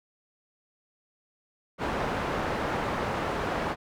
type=low-pass noise; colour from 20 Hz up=white; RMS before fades=-30 dBFS; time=1.78-3.76 s; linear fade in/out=50 ms; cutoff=1100 Hz; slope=12 dB/octave; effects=none